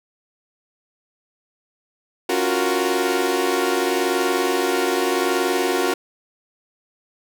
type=chord; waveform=sawtooth; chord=Gb major seventh; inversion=second; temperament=equal; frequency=277.2 / 349.2 / 370 / 466.2 Hz; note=Db4 / F4 / Gb4 / Bb4; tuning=0 / 0 / 0 / 0 cents; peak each=-23 / -20 / -18 / -21 dBFS; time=2.29-5.94 s; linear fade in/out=5 ms; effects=none